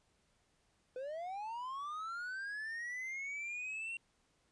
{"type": "linear sweep", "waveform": "triangle", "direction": "up", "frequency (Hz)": [493.9, 2749], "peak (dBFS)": -38, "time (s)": [0.96, 3.97], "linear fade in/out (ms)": 2, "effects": ["pink hiss -75 dBFS RMS until 4.51 s", "resampled to 22050 Hz"]}